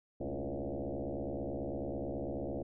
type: tone with frequency modulation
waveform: sine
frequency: 130.81 Hz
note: C3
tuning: in tune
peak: -35 dBFS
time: 0.2-2.63 s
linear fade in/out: 10 ms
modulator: 69.1 Hz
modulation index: 7.6
effects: none